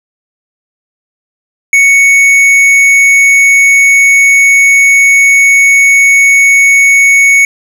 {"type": "tone with tanh clipping", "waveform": "sine", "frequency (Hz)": 2221, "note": "C#7", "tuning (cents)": 3, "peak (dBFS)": -4, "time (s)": [1.73, 7.45], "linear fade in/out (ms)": 2, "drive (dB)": 10, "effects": []}